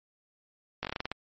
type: slowing click train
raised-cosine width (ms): 0.3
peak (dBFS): -16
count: 9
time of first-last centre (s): 0.83-1.116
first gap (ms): 18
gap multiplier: 1.19
effects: MP3 32 kbps